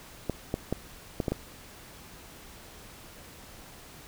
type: clicks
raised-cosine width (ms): 2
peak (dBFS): -14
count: 6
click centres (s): 0.297 / 0.541 / 0.726 / 1.202 / 1.282 / 1.32
effects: pink hiss -49 dBFS RMS until 4.07 s